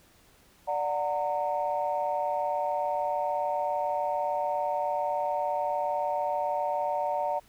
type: chord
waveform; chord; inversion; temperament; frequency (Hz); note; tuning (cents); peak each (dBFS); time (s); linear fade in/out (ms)
sine; D augmented; none; just; 587.3 / 734.2 / 917.7; D5 / F#5 / A#5; 0 / -14 / -27; -30; 0.67-7.4; 20
effects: tanh soft clip ceiling -18 dBFS + pink hiss -60 dBFS RMS until 7.48 s